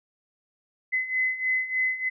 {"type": "beating tone pair", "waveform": "sine", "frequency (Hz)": [2030, 2033.3], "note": ["B6", "B6"], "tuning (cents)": [47, 50], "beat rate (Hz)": 3.3, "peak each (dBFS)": [-29, -25], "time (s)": [0.92, 2.1], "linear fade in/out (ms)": 20, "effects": []}